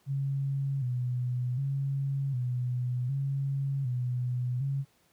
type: tone with vibrato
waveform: sine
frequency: 130.81 Hz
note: C3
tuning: in tune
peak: -27 dBFS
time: 0.06-4.85 s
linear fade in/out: 50 ms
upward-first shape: square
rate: 0.66 Hz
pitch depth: 89 cents each way
effects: pink hiss -67 dBFS RMS until 5.12 s + high-pass 80 Hz 12 dB/octave